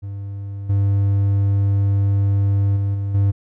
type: tone with level steps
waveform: triangle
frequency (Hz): 99.6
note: G2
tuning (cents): +28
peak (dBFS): -24 / -12 / -15 / -18 / -11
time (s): 0.02-3.32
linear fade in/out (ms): 20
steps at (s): 0.69 / 2.76 / 2.94 / 3.14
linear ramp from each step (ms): 10
effects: none